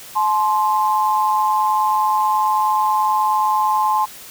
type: tone pair together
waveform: sine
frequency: 857 / 1047.7 Hz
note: A5 / C6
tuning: -46 / +2 cents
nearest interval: minor third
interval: 348 cents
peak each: -17 dBFS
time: 0.15-4.06 s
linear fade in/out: 20 ms
effects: white hiss -38 dBFS RMS until 4.3 s